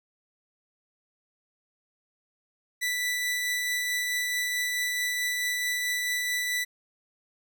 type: tone with tremolo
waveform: sawtooth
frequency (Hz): 1975.5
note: B6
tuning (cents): 0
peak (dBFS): -22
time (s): 2.81-6.65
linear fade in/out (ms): 20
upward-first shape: triangle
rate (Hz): 4.6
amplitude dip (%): 25
effects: none